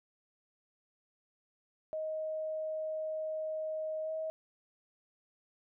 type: tone with pitch glide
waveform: sine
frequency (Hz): 627 to 635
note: D#5 to D#5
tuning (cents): +13 to +35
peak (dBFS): -34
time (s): 1.93-4.3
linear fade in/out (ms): 0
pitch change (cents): +22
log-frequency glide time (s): 4.03-4.11
effects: none